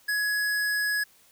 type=tone; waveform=square; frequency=1679 Hz; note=G#6; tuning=18 cents sharp; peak=-25 dBFS; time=0.08-1.04 s; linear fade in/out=10 ms; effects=white hiss -59 dBFS RMS until 1.31 s